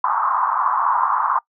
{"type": "band-pass noise", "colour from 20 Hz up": "pink", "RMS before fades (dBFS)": -19, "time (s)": [0.04, 1.39], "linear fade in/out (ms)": 5, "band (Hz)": [930, 1200], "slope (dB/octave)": 48, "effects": ["noise-tail reverb RT60 0.1 s tail -24 dB re dry"]}